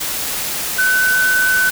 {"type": "tone in noise", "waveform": "sine", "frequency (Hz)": 1509, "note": "F#6", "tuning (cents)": 34, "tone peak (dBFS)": -12, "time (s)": [0.78, 1.7], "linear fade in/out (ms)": 10, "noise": "white", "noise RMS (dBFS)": -22, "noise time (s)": [0, 1.71], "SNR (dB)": 7, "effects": []}